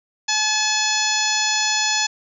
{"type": "harmonic tone", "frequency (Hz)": 857, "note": "A5", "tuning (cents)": -46, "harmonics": [1, 2, 3, 4, 5, 6, 7, 8], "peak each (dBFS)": [-26, -26, -26, -26, -26, -26, -26, -26], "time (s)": [0.28, 2.07], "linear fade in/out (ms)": 10, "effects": []}